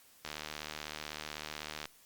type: click train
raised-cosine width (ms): 0.2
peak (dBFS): -22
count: 123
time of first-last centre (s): 0.25-1.855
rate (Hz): 76
effects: white hiss -62 dBFS RMS until 2.05 s + Opus 48 kbps